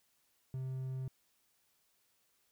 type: tone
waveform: triangle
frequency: 130.81 Hz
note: C3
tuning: in tune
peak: -35 dBFS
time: 0.54-1.08 s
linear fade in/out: 2 ms
effects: white hiss -75 dBFS RMS until 2.51 s